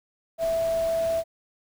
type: tone in noise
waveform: sine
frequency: 659.3 Hz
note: E5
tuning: in tune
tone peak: -22 dBFS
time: 0.38-1.24 s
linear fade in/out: 50 ms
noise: pink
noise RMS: -40 dBFS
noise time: 0.38-1.24 s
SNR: +15 dB
effects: none